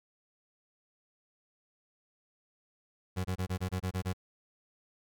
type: tone bursts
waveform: 30% pulse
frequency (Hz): 92.5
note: F#2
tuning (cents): 0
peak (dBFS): -28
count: 9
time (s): 3.16-4.135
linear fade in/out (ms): 20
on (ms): 87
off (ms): 24
effects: none